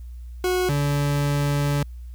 40% pulse tone pair in turn, 365.4 / 143.84 Hz, F#4 / D3, -22 / -36 cents, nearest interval octave + major third, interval 1614 cents, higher first, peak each -19 dBFS, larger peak neither, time 0.44-0.69 / 0.69-1.83 s, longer second, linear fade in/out 2 ms, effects added 60 Hz sine -34 dBFS peak until 2.14 s + white hiss -64 dBFS RMS until 2.14 s

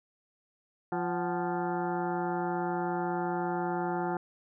harmonic tone with a mistuned harmonic, 174.61 Hz, F3, in tune, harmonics 1 / 2 / 3 / 4 / 5 / 6 / 7 / 8 / 9 / 10, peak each -36 / -33 / -43 / -35 / -36 / -47 / -46 / -42 / -51 / -51 dBFS, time 0.92-4.17 s, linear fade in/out 2 ms, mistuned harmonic 4, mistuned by +92 cents, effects none

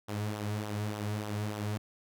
sawtooth tone with flanger, 105 Hz, G#2, 19 cents sharp, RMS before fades -35 dBFS, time 0.08-1.78 s, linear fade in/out 10 ms, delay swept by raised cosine 0.42 to 3.82 ms, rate 3.4 Hz, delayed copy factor -0.55, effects none

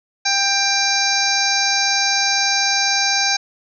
harmonic tone with a mistuned harmonic, 792 Hz, G5, 18 cents sharp, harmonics 1 / 2 / 3 / 5 / 6 / 7 / 8, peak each -23 / -23 / -23 / -23 / -23 / -23 / -23 dBFS, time 0.25-3.37 s, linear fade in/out 10 ms, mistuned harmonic 7, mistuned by -17 cents, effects none

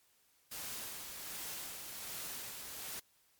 white noise with tremolo, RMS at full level -43 dBFS, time 0.51-3 s, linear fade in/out 10 ms, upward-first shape sine, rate 1.3 Hz, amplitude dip 35%, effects white hiss -71 dBFS RMS until 3.39 s + MP3 96 kbps

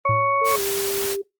harmonic tone, 556 Hz, C#5, 5 cents sharp, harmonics 1 / 2 / 4, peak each -24 / -18 / -28 dBFS, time 0.05-0.56 s, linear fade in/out 5 ms
triangle tone with exponential decay, 110 Hz, A2, in tune, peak -17 dBFS, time 0.09-0.45 s, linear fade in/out 5 ms, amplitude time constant 78 ms
sine tone with pitch glide, 452.6 to 396.3 Hz, A4 to G4, +49 to +19 cents, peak -24 dBFS, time 0.41-1.22 s, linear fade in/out 10 ms, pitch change -230 cents, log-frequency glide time 0.51-0.6 s
white noise, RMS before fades -27 dBFS, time 0.44-1.17 s, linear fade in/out 50 ms
effects noise-tail reverb RT60 0.2 s tail -21 dB re dry + Opus 32 kbps

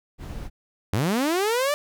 brown noise, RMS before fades -33 dBFS, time 0.18-0.5 s, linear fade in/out 50 ms
sawtooth linear sweep, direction up, 87 to 599 Hz, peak -17 dBFS, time 0.93-1.74 s, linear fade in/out 0 ms
effects none

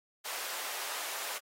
pink high-pass noise, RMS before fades -39 dBFS, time 0.24-1.39 s, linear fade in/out 20 ms, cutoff 680 Hz, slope 12 dB/octave, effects high-pass 400 Hz 12 dB/octave + AAC 48 kbps

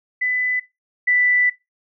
sine tone pair in turn, 2000 / 1980.5 Hz, B6 / B6, +21 / +4 cents, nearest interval unison, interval 17 cents, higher first, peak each -18 / -14 dBFS, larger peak second, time 0.21-0.6 / 1.07-1.5 s, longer second, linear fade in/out 10 ms, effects noise-tail reverb RT60 0.2 s tail -17 dB re dry

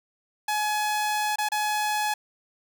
sawtooth tone with dropouts, 845 Hz, G#5, 30 cents sharp, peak -20 dBFS, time 0.48-2.14 s, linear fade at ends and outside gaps 5 ms, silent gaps 1.359-1.384 / 1.488-1.518 s, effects 9-bit

